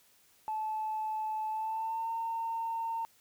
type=tone with pitch glide; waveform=sine; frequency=868 to 911.2 Hz; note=A5 to A#5; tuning=-24 to -40 cents; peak=-31 dBFS; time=0.48-3.05 s; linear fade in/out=0 ms; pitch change=+84 cents; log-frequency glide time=1.49-2.11 s; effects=tanh soft clip ceiling -27 dBFS + white hiss -65 dBFS RMS until 3.2 s